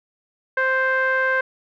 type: tone with low-pass filter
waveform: sawtooth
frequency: 523.3 Hz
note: C5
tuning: in tune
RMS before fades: -20 dBFS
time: 0.57-1.41 s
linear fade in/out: 5 ms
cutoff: 1700 Hz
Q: 7.8
effects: none